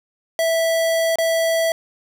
square tone with dropouts, 657 Hz, E5, 6 cents flat, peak -17 dBFS, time 0.39-1.72 s, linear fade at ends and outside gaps 1 ms, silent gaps 1.157-1.185 s, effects none

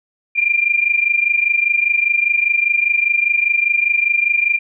sine tone pair together, 2384 / 2409 Hz, D7 / D7, +25 / +43 cents, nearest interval unison, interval 18 cents, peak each -15 / -17 dBFS, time 0.35-4.59 s, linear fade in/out 20 ms, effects none

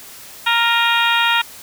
harmonic tone with a mistuned harmonic, 466.1 Hz, A#4, in tune, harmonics 2 / 3 / 4 / 5 / 6 / 7 / 8, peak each -19 / -19 / -21 / -22 / -22 / -23 / -23 dBFS, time 0.46-1.42 s, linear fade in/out 10 ms, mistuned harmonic 5, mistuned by +68 cents, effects white hiss -38 dBFS RMS until 1.62 s

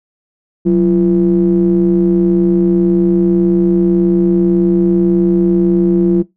triangle ring-modulated tone, 78.3 Hz, D#2, 11 cents sharp, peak -3 dBFS, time 0.65-6.23 s, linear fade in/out 20 ms, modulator 264 Hz, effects noise-tail reverb RT60 0.2 s tail -22 dB re dry

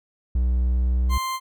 triangle tone with pitch glide, 61.74 to 62.24 Hz, B1 to B1, 0 to +14 cents, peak -16 dBFS, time 0.35-1.18 s, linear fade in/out 5 ms, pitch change +14 cents, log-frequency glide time 0.62-1.06 s
40% pulse tone, 1046.5 Hz, C6, in tune, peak -24 dBFS, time 1.09-1.4 s, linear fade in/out 50 ms
effects none

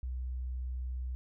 sine tone, 62.9 Hz, B1, 32 cents sharp, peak -34 dBFS, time 0.03-1.15 s, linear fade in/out 0 ms, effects none

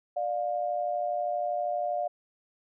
sine tone pair together, 594.5 / 707 Hz, D5 / F5, +21 / +21 cents, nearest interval minor third, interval 300 cents, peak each -31 / -29 dBFS, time 0.16-2.08 s, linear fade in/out 10 ms, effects none

